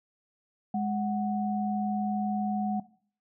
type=tone pair together; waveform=sine; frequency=207.6 / 739.8 Hz; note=G#3 / F#5; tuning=0 / 0 cents; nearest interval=octave + minor seventh; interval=2200 cents; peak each=-28 / -31 dBFS; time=0.74-2.8 s; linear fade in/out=5 ms; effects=noise-tail reverb RT60 0.5 s tail -18 dB re dry